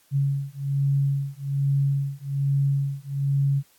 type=beating tone pair; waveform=sine; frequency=138.59 / 139.79 Hz; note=C#3 / C#3; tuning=0 / +15 cents; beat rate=1.2 Hz; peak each=-24 / -24 dBFS; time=0.11-3.63 s; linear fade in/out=50 ms; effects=white hiss -60 dBFS RMS until 3.78 s + AAC 64 kbps